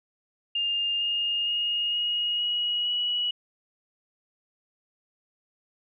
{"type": "tone with pitch steps", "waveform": "sine", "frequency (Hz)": [2812, 2835, 2858, 2881, 2904, 2928], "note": ["F7", "F7", "F7", "F#7", "F#7", "F#7"], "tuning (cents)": [11, 25, 39, -47, -33, -19], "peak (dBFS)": -24, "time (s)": [0.55, 3.31], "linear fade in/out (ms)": 5, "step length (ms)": 460, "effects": []}